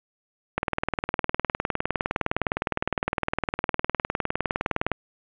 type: click train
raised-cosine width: 0.5 ms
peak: -8 dBFS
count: 86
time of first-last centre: 0.58-4.917 s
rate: 19.6 Hz
effects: resampled to 8000 Hz + 7-bit